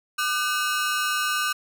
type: ring-modulated tone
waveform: sawtooth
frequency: 1358 Hz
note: F6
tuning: 49 cents flat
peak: -16 dBFS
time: 0.18-1.53 s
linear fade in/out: 10 ms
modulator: 152 Hz
effects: none